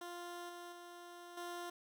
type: tone with level steps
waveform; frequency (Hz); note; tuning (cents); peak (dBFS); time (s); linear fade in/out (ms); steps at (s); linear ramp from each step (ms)
15% pulse; 349.2; F4; 0; -39 / -42 / -45 / -37; 0.01-1.7; 5; 0.49 / 0.72 / 1.37; 5
effects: none